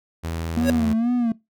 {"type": "tone", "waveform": "sawtooth", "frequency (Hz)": 82.41, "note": "E2", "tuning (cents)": 0, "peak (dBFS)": -22, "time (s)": [0.23, 0.94], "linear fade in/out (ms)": 20}
{"type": "tone with vibrato", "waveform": "triangle", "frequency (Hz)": 233.1, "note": "A#3", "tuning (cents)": 0, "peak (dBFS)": -16, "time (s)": [0.57, 1.32], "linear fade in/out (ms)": 2, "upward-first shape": "sine", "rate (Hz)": 2.2, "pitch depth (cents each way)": 99}
{"type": "tone with exponential growth", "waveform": "square", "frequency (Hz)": 550, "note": "C#5", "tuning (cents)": -14, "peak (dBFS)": -16, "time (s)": [0.58, 0.7], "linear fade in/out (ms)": 1, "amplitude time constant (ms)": 25}
{"effects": ["noise-tail reverb RT60 0.2 s tail -21 dB re dry"]}